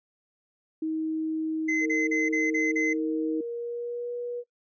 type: tone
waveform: sine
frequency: 316.6 Hz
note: D#4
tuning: 30 cents sharp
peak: -26 dBFS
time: 0.82-3.41 s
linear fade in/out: 5 ms
type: tone bursts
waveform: triangle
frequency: 2052 Hz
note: C7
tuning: 34 cents flat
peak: -23 dBFS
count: 6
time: 1.68-2.935 s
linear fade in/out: 10 ms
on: 180 ms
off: 35 ms
type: tone with pitch glide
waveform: sine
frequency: 456.2 to 483.3 Hz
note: A#4 to B4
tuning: -37 to -38 cents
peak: -30 dBFS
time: 1.8-4.44 s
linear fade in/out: 50 ms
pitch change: +99 cents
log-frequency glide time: 2.74-4.13 s
effects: noise-tail reverb RT60 0.1 s tail -21 dB re dry + resampled to 16000 Hz